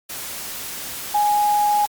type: tone in noise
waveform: sine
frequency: 830.6 Hz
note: G#5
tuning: in tune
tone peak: -15 dBFS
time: 1.14-1.86 s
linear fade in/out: 10 ms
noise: white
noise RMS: -31 dBFS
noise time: 0.09-1.87 s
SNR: +13 dB
effects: Opus 48 kbps

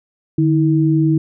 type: tone pair together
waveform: sine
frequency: 150.7 / 320.8 Hz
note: D3 / E4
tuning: +45 / -47 cents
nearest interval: octave + minor second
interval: 1308 cents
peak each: -14 dBFS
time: 0.38-1.18 s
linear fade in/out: 5 ms
effects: none

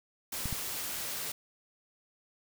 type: noise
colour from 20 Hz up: white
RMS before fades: -37 dBFS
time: 0.32-1.32 s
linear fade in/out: 5 ms
type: clicks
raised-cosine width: 5 ms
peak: -23 dBFS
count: 2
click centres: 0.457 / 0.527 s
effects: none

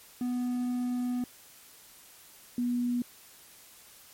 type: tone pair in turn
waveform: triangle / sine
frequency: 246.9 / 243.2 Hz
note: B3 / B3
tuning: 0 / -26 cents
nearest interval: unison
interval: 26 cents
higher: first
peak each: -26 dBFS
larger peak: neither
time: 0.21-1.24 / 2.58-3.02 s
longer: first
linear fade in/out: 2 ms
effects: white hiss -54 dBFS RMS until 4.13 s + MP3 64 kbps

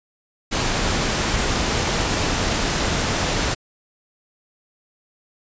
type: noise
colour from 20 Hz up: pink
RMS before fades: -21 dBFS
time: 0.51-3.55 s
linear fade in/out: 20 ms
effects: resampled to 16000 Hz

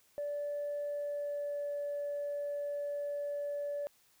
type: tone with pitch glide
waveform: sine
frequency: 581 to 577.3 Hz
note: D5 to D5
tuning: -19 to -30 cents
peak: -33 dBFS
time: 0.18-3.87 s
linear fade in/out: 0 ms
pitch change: -11 cents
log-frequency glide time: 0.84-1.73 s
effects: tanh soft clip ceiling -31 dBFS + white hiss -68 dBFS RMS until 4.2 s

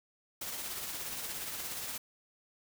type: noise with tremolo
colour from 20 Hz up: white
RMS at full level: -38 dBFS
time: 0.41-1.98 s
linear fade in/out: 5 ms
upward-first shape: triangle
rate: 17 Hz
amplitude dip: 40%
effects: none

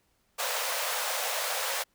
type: high-pass noise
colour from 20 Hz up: pink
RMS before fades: -31 dBFS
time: 0.38-1.84 s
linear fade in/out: 20 ms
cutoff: 480 Hz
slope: 96 dB/octave
effects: pink hiss -71 dBFS RMS until 1.94 s

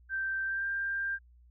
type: tone with pitch glide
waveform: sine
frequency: 1564 to 1589.5 Hz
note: G6 to G6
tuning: -4 to +24 cents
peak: -30 dBFS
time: 0.09-1.19 s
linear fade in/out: 50 ms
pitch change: +28 cents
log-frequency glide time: 0.44-0.67 s
effects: added 60 Hz sine -56 dBFS peak until 1.5 s

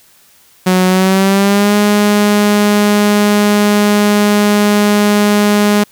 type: tone with pitch glide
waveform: sawtooth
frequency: 184.4 to 207 Hz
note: F#3 to G#3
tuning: -6 to -5 cents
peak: -4 dBFS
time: 0.66-5.84 s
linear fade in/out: 10 ms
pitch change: +201 cents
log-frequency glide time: 0.87-1.75 s
effects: white hiss -47 dBFS RMS until 5.91 s

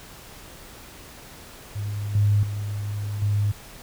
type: tone with level steps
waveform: sine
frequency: 103 Hz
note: G#2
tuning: 14 cents flat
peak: -26 / -16 / -26 / -19 dBFS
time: 1.75-3.52 s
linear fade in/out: 10 ms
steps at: 2.15 / 2.43 / 3.22 s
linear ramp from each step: 2 ms
effects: pink hiss -44 dBFS RMS until 3.82 s

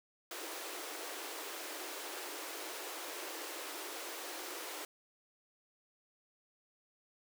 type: high-pass noise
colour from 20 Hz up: pink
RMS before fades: -44 dBFS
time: 0.31-4.85 s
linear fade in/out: 2 ms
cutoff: 300 Hz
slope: 96 dB/octave
effects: none

